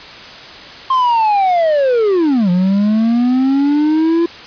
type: linear two-way sweep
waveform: triangle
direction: down then up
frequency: 1065 to 174.8 to 341.7 Hz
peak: -8 dBFS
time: 0.9-4.26 s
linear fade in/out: 5 ms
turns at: 2.5 s
effects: white hiss -33 dBFS RMS until 4.46 s + resampled to 11025 Hz